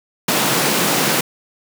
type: high-pass noise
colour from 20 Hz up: pink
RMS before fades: -17 dBFS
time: 0.28-1.21 s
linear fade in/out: 5 ms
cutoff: 140 Hz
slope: 48 dB/octave
effects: none